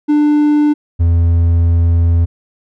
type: tone pair in turn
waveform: triangle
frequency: 297.1 / 84.53 Hz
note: D4 / E2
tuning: +20 / +44 cents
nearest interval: octave + minor seventh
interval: 2176 cents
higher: first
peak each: -6 dBFS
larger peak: neither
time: 0.08-0.74 / 0.99-2.26 s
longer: second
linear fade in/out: 20 ms
effects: none